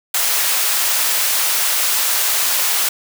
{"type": "high-pass noise", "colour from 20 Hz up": "white", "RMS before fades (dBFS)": -17, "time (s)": [0.14, 2.89], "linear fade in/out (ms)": 5, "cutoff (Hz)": 660, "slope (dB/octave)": 12, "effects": []}